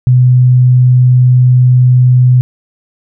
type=tone; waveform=sine; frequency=125.8 Hz; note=B2; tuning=32 cents sharp; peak=-3 dBFS; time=0.07-2.41 s; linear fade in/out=0 ms; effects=none